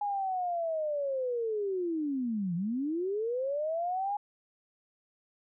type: linear two-way sweep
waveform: sine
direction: down then up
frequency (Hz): 830.6 to 165.3 to 830.6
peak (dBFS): -29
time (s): 0.01-4.17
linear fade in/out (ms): 5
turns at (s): 2.55
effects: none